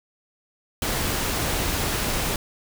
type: noise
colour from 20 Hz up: pink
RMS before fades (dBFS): -25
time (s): 0.82-2.36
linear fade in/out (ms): 2
effects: none